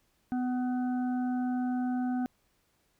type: harmonic tone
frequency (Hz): 250.4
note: B3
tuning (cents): +24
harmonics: 1 / 3 / 5 / 6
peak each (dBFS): -28 / -38 / -54 / -48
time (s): 0.32-2.26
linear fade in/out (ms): 0
effects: pink hiss -72 dBFS RMS until 2.99 s